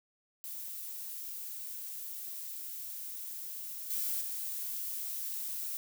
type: noise with level steps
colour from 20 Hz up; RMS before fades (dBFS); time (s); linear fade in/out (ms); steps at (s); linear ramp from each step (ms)
violet; -42 / -34 / -38; 0.44-5.77; 0; 3.9 / 4.21; 5
effects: none